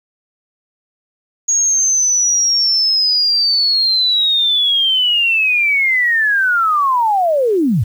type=linear sweep; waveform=sine; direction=down; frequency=6650 to 87.31 Hz; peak=-11 dBFS; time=1.48-7.84 s; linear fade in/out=10 ms; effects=7-bit